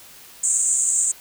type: band-pass noise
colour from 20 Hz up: white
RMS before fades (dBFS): -20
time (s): 0.43-1.12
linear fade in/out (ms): 10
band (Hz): 6900 to 8500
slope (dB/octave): 96
effects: white hiss -45 dBFS RMS until 1.2 s